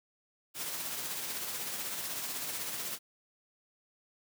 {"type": "noise with tremolo", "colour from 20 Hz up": "white", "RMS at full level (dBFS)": -36, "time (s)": [0.54, 2.99], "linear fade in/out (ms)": 50, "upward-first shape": "triangle", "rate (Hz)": 16, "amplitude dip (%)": 40, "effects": ["high-pass 100 Hz 12 dB/octave"]}